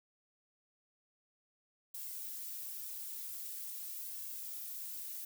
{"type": "noise with flanger", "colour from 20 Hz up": "violet", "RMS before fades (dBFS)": -44, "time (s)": [1.94, 5.25], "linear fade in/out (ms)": 5, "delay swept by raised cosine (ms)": [1.8, 4.1], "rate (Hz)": 0.44, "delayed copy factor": 0.95, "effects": []}